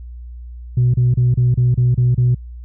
sine tone bursts, 123.47 Hz, B2, in tune, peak -9 dBFS, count 8, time 0.77-2.347 s, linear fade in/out 5 ms, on 170 ms, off 31 ms, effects tanh soft clip ceiling -8 dBFS + added 60 Hz sine -30 dBFS peak until 2.64 s

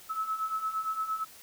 sine beating tone pair, 1293 / 1301.7 Hz, E6 / E6, -34 / -22 cents, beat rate 8.7 Hz, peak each -36 / -31 dBFS, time 0.09-1.25 s, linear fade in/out 20 ms, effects white hiss -52 dBFS RMS until 1.42 s

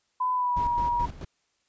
sine tone with pitch glide, 1005 to 956.8 Hz, B5 to A#5, +30 to +45 cents, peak -23 dBFS, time 0.2-1.06 s, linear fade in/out 10 ms, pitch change -85 cents, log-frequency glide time 0.33-0.68 s
brown noise with tremolo, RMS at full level -33 dBFS, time 0.56-1.25 s, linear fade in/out 10 ms, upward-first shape square, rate 4.6 Hz, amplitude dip 65%
effects white hiss -72 dBFS RMS until 1.68 s + resampled to 16000 Hz

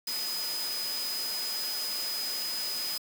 sine tone in noise, 5000 Hz, D#8, 8 cents sharp, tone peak -32 dBFS, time 0.07-2.98 s, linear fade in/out 5 ms, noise white, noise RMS -37 dBFS, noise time 0.07-2.98 s, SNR +2 dB, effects high-pass 200 Hz 12 dB/octave

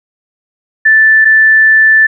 sine tone pair in turn, 1760 / 1760 Hz, A6 / A6, 0 / 0 cents, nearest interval unison, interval 0 cents, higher neither, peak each -3 dBFS, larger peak neither, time 0.85-1.25 / 1.25-2.07 s, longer second, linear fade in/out 10 ms, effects none

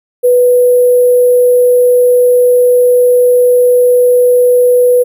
sine tone with sample-and-hold, 493.9 Hz, B4, in tune, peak -4 dBFS, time 0.23-5.04 s, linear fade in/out 20 ms, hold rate 11025 Hz, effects none

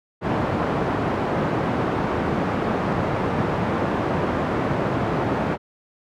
pink band-pass noise, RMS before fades -23 dBFS, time 0.21-5.58 s, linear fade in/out 50 ms, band 120 to 1200 Hz, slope 12 dB/octave, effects none

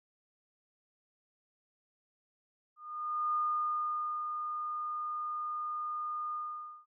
sine tone with ADSR envelope, 1220 Hz, D#6, 34 cents flat, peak -28 dBFS, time 2.76-6.86 s, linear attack 580 ms, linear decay 900 ms, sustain -6 dB, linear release 520 ms, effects none

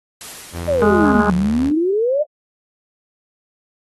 white noise with exponential decay, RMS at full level -32 dBFS, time 0.21-2.19 s, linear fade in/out 0 ms, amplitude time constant 430 ms
sawtooth tone with pitch glide, 85.4 to 74.78 Hz, F2 to D2, -38 to +32 cents, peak -21 dBFS, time 0.52-1.72 s, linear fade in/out 50 ms, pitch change -230 cents, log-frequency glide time 0.91-1.33 s
sine exponential two-way sweep, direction down then up, 622.3 to 174.61 to 622.3 Hz, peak -14 dBFS, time 0.67-2.24 s, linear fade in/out 20 ms, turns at 1.34 s
harmonic tone, 207.7 Hz, G#3, in tune, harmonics 1 / 2 / 3 / 4 / 5 / 6 / 7, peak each -16 / -20 / -25 / -23 / -27 / -23 / -23 dBFS, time 0.82-1.3 s, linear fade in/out 0 ms
effects AAC 32 kbps

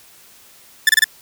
sawtooth tone bursts, 1760 Hz, A6, in tune, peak -5 dBFS, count 4, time 0.87-1.042 s, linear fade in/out 2 ms, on 22 ms, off 28 ms, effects white hiss -47 dBFS RMS until 1.21 s

